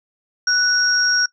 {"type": "tone pair together", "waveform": "sine", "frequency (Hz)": [1480, 5588], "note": ["F#6", "F8"], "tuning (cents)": [0, 0], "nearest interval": "octave + major seventh", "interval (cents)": 2300, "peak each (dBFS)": -17, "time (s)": [0.47, 1.26], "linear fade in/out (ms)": 5, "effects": ["noise-tail reverb RT60 0.1 s tail -21 dB re dry"]}